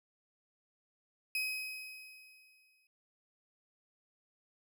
35% pulse tone with exponential decay, 2531 Hz, D#7, 29 cents sharp, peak -30 dBFS, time 1.35-2.87 s, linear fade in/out 2 ms, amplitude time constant 330 ms, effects none

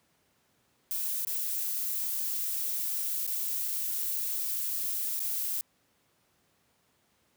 violet noise with dropouts, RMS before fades -32 dBFS, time 0.91-5.61 s, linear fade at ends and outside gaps 0 ms, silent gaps 1.249-1.271 / 3.266-3.276 / 3.679-3.683 / 5.194-5.202 s, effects pink hiss -70 dBFS RMS until 7.36 s + high-pass 100 Hz 12 dB/octave

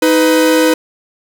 45% pulse tone pair together, 314.8 / 499.7 Hz, D#4 / B4, +20 / +20 cents, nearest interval minor sixth, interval 800 cents, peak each -11 dBFS, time 0.02-0.74 s, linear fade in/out 5 ms, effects none

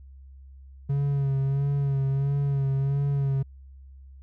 triangle tone with vibrato, 138.59 Hz, C#3, in tune, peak -20 dBFS, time 0.89-3.43 s, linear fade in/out 10 ms, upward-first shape sine, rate 1.5 Hz, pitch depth 38 cents each way, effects added 67 Hz sine -44 dBFS peak until 4.22 s

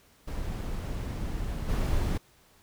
brown noise with level steps, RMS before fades -33 / -27 dBFS, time 0.27-2.18 s, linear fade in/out 10 ms, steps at 1.68 s, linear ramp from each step 20 ms, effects pink hiss -61 dBFS RMS until 2.62 s

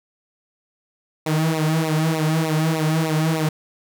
sawtooth tone with flanger, 158.2 Hz, D#3, 29 cents sharp, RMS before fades -20 dBFS, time 1.26-3.49 s, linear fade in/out 5 ms, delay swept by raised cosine 0.61 to 4.41 ms, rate 3.3 Hz, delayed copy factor -1, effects none

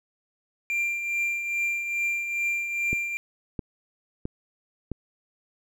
triangle tone with tremolo, 2377 Hz, D7, 20 cents sharp, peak -21 dBFS, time 0.7-3.17 s, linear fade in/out 0 ms, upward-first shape triangle, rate 2.4 Hz, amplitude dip 55%
click train, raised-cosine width 3 ms, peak -17 dBFS, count 4, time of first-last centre 2.93-4.917 s, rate 1.51 Hz
effects none

